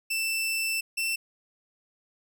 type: tone pair in turn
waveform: sawtooth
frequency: 2664 / 2683 Hz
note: E7 / E7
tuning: +18 / +30 cents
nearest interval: unison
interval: 12 cents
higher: second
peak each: -23 dBFS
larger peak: neither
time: 0.1-0.81 / 0.97-1.16 s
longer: first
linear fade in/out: 10 ms
effects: none